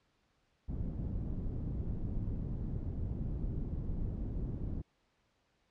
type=low-pass noise; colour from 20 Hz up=pink; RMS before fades=-37 dBFS; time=0.68-4.82 s; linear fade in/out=10 ms; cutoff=200 Hz; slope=12 dB/octave; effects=pink hiss -75 dBFS RMS until 5.7 s + low-pass 5000 Hz 12 dB/octave